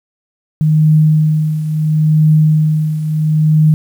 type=tone with tremolo; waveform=sine; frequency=154.8 Hz; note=D#3; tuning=9 cents flat; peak=-5 dBFS; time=0.61-3.74 s; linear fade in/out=0 ms; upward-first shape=triangle; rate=0.73 Hz; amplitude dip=70%; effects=7-bit